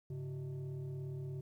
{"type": "tone with frequency modulation", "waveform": "sine", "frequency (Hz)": 138.59, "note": "C#3", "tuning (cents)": 0, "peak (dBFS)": -38, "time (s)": [0.1, 1.41], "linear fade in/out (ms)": 5, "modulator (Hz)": 240, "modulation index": 0.66, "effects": ["tanh soft clip ceiling -36 dBFS", "12-bit"]}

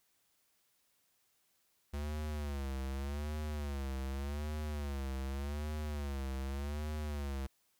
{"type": "tone with vibrato", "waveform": "square", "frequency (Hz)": 71.2, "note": "C#2", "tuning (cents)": 47, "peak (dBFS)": -37, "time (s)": [1.93, 7.47], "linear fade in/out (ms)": 10, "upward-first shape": "sine", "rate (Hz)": 0.85, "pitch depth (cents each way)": 120, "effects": ["white hiss -75 dBFS RMS until 7.79 s"]}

